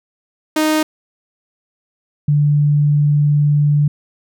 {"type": "tone pair in turn", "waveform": ["sawtooth", "sine"], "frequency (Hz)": [310, 146.81], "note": ["D#4", "D3"], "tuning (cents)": [-6, 0], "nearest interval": "octave + minor second", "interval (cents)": 1294, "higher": "first", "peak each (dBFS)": [-9, -10], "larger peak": "first", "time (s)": [[0.56, 0.83], [2.28, 3.88]], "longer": "second", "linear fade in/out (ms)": 5, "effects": []}